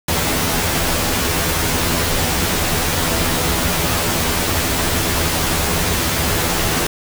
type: noise with comb filter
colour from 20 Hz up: pink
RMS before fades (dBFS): -18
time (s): 0.08-6.87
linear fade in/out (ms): 5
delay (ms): 12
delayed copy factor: +0.8
effects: none